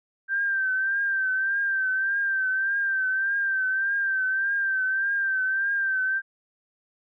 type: tone with vibrato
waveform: sine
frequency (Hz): 1568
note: G6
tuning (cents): 0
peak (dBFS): -22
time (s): 0.28-6.22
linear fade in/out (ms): 50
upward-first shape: triangle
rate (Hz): 1.7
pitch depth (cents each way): 58
effects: none